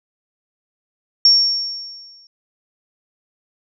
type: tone with exponential decay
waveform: sine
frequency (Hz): 5500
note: F8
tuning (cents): -27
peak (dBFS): -6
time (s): 1.25-2.27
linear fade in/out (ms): 2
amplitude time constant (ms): 220
effects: none